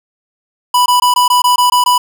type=tone bursts; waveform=square; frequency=987.8 Hz; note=B5; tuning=in tune; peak=-8 dBFS; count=9; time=0.74-1.98 s; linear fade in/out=5 ms; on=120 ms; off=20 ms; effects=none